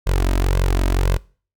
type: tone with flanger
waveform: sawtooth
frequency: 45.74 Hz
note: F#1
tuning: 19 cents flat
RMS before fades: -17 dBFS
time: 0.06-1.18 s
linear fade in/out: 20 ms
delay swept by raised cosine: 1.9 to 3.2 ms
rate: 1.9 Hz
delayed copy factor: +0.7
effects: noise-tail reverb RT60 0.4 s tail -23 dB re dry

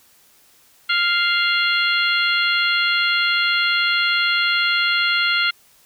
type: harmonic tone with a mistuned harmonic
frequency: 698 Hz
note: F5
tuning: 1 cent flat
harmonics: 2 / 3 / 4 / 5 / 6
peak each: -20 / -22 / -23 / -24 / -25 dBFS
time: 0.89-5.51 s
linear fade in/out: 10 ms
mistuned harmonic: 5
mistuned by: -67 cents
effects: white hiss -54 dBFS RMS until 5.85 s

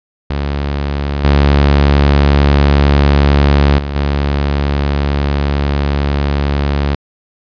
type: tone with level steps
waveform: sawtooth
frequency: 71.1 Hz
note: C#2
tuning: 45 cents sharp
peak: -11 / -3 / -14 / -8 dBFS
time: 0.3-6.95 s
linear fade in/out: 5 ms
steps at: 1.24 / 3.78 / 3.95 s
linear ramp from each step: 5 ms
effects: resampled to 11025 Hz

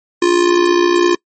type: tone with amplitude modulation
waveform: square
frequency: 349.9 Hz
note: F4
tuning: 3 cents sharp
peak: -7 dBFS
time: 0.22-1.15 s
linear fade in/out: 5 ms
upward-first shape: sine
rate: 59.7 Hz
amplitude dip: 70%
effects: noise-tail reverb RT60 0.1 s tail -26 dB re dry + MP3 32 kbps

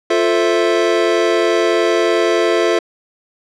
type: chord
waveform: square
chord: F major seventh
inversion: none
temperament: equal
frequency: 349.2 / 440 / 523.3 / 659.3 Hz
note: F4 / A4 / C5 / E5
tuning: 0 / 0 / 0 / 0 cents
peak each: -17 / -18 / -23 / -19 dBFS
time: 0.1-2.79 s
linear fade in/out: 5 ms
effects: low-pass 5000 Hz 12 dB/octave

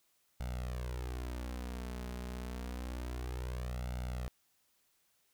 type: tone with flanger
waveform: sawtooth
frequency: 61.74 Hz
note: B1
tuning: in tune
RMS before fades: -40 dBFS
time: 0.4-4.28 s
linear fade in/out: 0 ms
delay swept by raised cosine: 1.4 to 4.8 ms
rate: 0.28 Hz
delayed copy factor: +0.8
effects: white hiss -74 dBFS RMS until 5.33 s

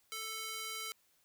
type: tone with high-pass filter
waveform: square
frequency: 440.6 Hz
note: A4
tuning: 2 cents sharp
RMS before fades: -42 dBFS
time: 0.12-0.92 s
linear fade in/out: 0 ms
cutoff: 1900 Hz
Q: 0.62
effects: white hiss -72 dBFS RMS until 1.24 s

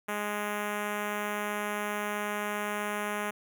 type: tone with notch filter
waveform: 5% pulse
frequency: 207.7 Hz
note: G#3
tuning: in tune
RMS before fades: -33 dBFS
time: 0.08-3.31 s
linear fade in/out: 10 ms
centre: 4900 Hz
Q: 0.67
effects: none

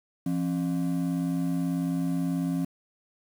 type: ring-modulated tone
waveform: triangle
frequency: 220 Hz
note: A3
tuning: in tune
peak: -20 dBFS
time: 0.26-2.65 s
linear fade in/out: 5 ms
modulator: 49.2 Hz
effects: 8-bit

